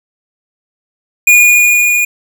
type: tone with level ramp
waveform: square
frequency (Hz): 2441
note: D#7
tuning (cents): -34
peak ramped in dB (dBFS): -3 to -10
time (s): 1.27-2.05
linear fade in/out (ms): 5
effects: none